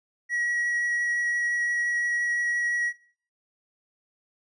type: tone with vibrato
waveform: triangle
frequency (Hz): 1915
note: A#6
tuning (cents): +46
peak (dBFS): -22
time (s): 0.29-2.93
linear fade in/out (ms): 50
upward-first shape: triangle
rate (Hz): 5.8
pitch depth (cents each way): 9
effects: noise-tail reverb RT60 0.5 s tail -21 dB re dry + resampled to 22050 Hz